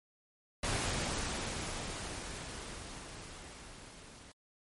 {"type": "noise with level ramp", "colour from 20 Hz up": "pink", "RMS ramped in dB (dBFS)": [-33, -54], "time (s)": [0.63, 4.32], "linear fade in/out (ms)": 5, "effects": ["MP3 48 kbps"]}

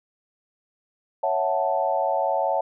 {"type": "chord", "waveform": "sine", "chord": "F# minor seventh", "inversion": "second", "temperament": "equal", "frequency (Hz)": [554.4, 659.3, 740, 880], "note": ["C#5", "E5", "F#5", "A5"], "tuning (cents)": [0, 0, 0, 0], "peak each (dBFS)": -26, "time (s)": [1.23, 2.61], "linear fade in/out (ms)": 5, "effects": []}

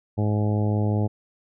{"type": "harmonic tone", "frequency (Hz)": 105.2, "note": "G#2", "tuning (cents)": 23, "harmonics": [1, 2, 3, 4, 5, 6, 7, 8], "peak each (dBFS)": [-21, -27, -31, -33, -35, -37, -38, -39], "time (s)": [0.17, 1.08], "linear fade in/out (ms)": 20, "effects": []}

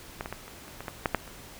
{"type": "clicks", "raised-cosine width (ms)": 0.5, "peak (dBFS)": [-17, -20, -19, -28, -30, -23, -18, -9, -8, -29], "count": 10, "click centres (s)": [0.209, 0.259, 0.326, 0.48, 0.681, 0.806, 0.882, 1.058, 1.147, 1.277], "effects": ["pink hiss -47 dBFS RMS until 1.59 s"]}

